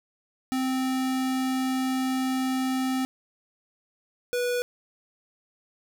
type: tone pair in turn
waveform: square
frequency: 260.4 / 489.2 Hz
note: C4 / B4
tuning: -8 / -16 cents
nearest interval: major seventh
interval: 1092 cents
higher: second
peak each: -25 dBFS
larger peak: neither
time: 0.52-3.05 / 4.33-4.62 s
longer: first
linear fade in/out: 0 ms
effects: none